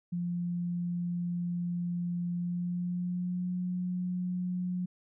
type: tone with pitch glide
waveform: sine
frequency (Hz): 174.61 to 180.35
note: F3 to F#3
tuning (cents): 0 to -44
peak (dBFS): -30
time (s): 0.12-4.86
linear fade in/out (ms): 10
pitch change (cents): +56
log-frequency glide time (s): 2.33-3.52
effects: none